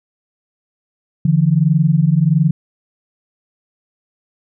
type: tone pair together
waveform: sine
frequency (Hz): 146.83 / 168.28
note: D3 / E3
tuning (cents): 0 / +36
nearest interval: major second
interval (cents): 236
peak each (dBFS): -13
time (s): 1.25-2.51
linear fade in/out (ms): 5
effects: none